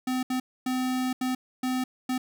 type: tone bursts at uneven times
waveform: square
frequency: 255.6 Hz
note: C4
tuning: 40 cents flat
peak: -26 dBFS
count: 6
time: 0.07-0.23 / 0.3-0.4 / 0.66-1.13 / 1.21-1.35 / 1.63-1.84 / 2.09-2.18 s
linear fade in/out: 5 ms
effects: none